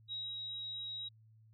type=tone with ADSR envelope; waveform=sine; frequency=3826 Hz; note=A#7; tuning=44 cents sharp; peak=-38 dBFS; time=0.08-1.09 s; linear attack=41 ms; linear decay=210 ms; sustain=-2 dB; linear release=13 ms; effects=added 110 Hz sine -60 dBFS peak until 1.53 s

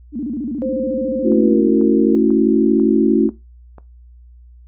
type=tone with vibrato; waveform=sine; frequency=261.6 Hz; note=C4; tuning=in tune; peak=-20 dBFS; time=0.12-1.73 s; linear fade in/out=50 ms; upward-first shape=square; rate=14 Hz; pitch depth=210 cents each way
type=tone with pitch glide; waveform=sine; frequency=523.3 to 460.9 Hz; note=C5 to A#4; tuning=0 to -20 cents; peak=-20 dBFS; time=0.62-2.15 s; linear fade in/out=0 ms; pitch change=-220 cents; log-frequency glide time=1.24-1.66 s
type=chord; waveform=sine; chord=F# minor seventh; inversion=first; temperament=equal; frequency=220 / 277.2 / 329.6 / 370 Hz; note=A3 / C#4 / E4 / F#4; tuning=0 / 0 / 0 / 0 cents; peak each=-16 dBFS; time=1.23-3.31 s; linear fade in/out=50 ms
type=click train; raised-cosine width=1 ms; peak=-25 dBFS; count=6; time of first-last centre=1.32-3.783 s; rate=2.03 Hz
effects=noise-tail reverb RT60 0.2 s tail -17 dB re dry + added 60 Hz sine -40 dBFS peak until 4.67 s

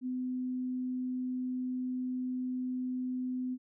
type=tone; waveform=sine; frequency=253.6 Hz; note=B3; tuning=46 cents sharp; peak=-32 dBFS; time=0.01-3.58 s; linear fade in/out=50 ms; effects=none

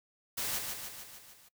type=noise with echo; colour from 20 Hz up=white; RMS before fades=-35 dBFS; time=0.37-0.59 s; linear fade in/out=10 ms; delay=150 ms; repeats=6; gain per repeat=-4 dB; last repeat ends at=1.49 s; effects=noise-tail reverb RT60 0.1 s tail -22 dB re dry

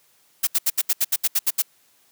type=noise bursts; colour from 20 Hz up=blue; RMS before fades=-19 dBFS; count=11; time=0.43-1.622 s; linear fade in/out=10 ms; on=42 ms; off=73 ms; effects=white hiss -60 dBFS RMS until 2.11 s + high-pass 100 Hz 12 dB/octave

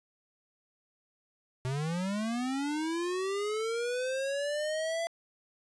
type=linear sweep; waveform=square; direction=up; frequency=125 to 676 Hz; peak=-31 dBFS; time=1.65-5.07 s; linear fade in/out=0 ms; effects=resampled to 22050 Hz + 11-bit

